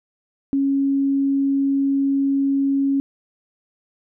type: tone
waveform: sine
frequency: 275.5 Hz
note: C#4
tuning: 11 cents flat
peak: -16 dBFS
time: 0.53-3 s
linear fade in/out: 0 ms
effects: none